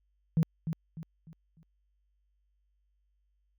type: tone with echo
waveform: sine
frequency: 161.8 Hz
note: E3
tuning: 32 cents flat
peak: -20 dBFS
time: 0.37-0.43 s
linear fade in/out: 0 ms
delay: 300 ms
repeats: 4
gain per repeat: -9 dB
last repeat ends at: 1.63 s
effects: tanh soft clip ceiling -18 dBFS + added 50 Hz sine -70 dBFS peak until 3.58 s